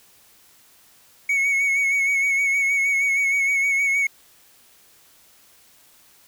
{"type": "tone with vibrato", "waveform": "triangle", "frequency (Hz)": 2217, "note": "C#7", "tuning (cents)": 0, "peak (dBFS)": -16, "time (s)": [1.29, 4.07], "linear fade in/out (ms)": 5, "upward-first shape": "sine", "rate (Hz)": 6.4, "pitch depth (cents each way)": 35, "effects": ["white hiss -54 dBFS RMS until 6.27 s"]}